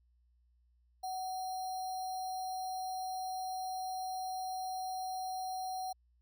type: tone with sample-and-hold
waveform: sine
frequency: 746 Hz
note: F#5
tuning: 14 cents sharp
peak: -36 dBFS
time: 1.03-5.93 s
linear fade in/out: 10 ms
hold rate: 4900 Hz
effects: added 60 Hz sine -67 dBFS peak until 6.21 s